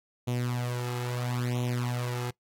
sawtooth tone with flanger, 122.6 Hz, B2, 12 cents flat, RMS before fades -31 dBFS, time 0.27-2.31 s, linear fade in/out 10 ms, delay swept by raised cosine 0.3 to 2.4 ms, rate 0.75 Hz, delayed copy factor +0.65, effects noise-tail reverb RT60 0.1 s tail -20 dB re dry + AAC 48 kbps

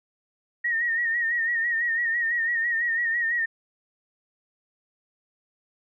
sine tone with vibrato, 1864.7 Hz, A#6, in tune, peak -22 dBFS, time 0.64-3.46 s, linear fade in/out 10 ms, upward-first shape sine, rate 6 Hz, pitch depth 59 cents each way, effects none

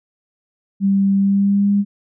sine tone with pitch glide, 196.5 to 201.9 Hz, G3 to G#3, +4 to -49 cents, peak -12 dBFS, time 0.8-1.85 s, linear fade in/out 50 ms, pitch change +47 cents, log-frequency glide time 1.17-1.72 s, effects none

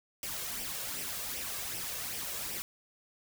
white noise with flanger, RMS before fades -38 dBFS, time 0.23-2.62 s, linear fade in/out 0 ms, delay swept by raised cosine 0.36 to 1.86 ms, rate 2.6 Hz, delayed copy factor +0.55, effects none

